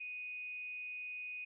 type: tone with amplitude modulation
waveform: sine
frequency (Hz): 2489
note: D#7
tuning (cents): 0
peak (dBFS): -40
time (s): 0-1.45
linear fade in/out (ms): 10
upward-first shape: sine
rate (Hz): 299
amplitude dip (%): 30
effects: none